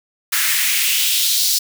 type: noise with high-pass filter sweep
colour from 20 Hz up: white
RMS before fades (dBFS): -17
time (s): 0.32-1.59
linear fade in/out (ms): 10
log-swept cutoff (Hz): 1600 to 4700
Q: 2.4
effects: none